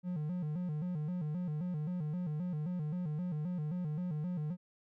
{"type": "tone with vibrato", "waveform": "triangle", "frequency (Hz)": 164.81, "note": "E3", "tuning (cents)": 0, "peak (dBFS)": -32, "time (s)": [0.03, 4.57], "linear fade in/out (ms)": 50, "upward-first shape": "square", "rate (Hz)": 3.8, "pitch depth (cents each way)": 150, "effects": []}